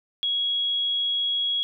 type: tone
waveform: sine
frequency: 3322 Hz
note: G#7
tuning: in tune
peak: -22 dBFS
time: 0.23-1.63 s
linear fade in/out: 0 ms
effects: none